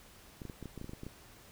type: clicks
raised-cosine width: 3 ms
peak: -30 dBFS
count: 12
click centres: 0.418 / 0.453 / 0.498 / 0.627 / 0.657 / 0.777 / 0.814 / 0.844 / 0.894 / 0.934 / 1.034 / 1.066 s
effects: pink hiss -57 dBFS RMS until 1.51 s